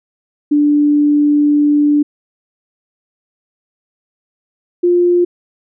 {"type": "tone pair in turn", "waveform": "sine", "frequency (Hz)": [293.7, 351.9], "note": ["D4", "F4"], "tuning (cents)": [0, 13], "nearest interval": "minor third", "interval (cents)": 313, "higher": "second", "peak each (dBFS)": -8, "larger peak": "neither", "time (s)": [[0.51, 2.03], [4.83, 5.25]], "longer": "first", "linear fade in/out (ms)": 10, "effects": []}